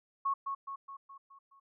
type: tone with echo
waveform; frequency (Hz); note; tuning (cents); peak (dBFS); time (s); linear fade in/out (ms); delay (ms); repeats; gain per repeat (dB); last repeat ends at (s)
sine; 1100; C#6; -14; -28; 0.25-0.34; 10; 210; 6; -5; 1.6
effects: none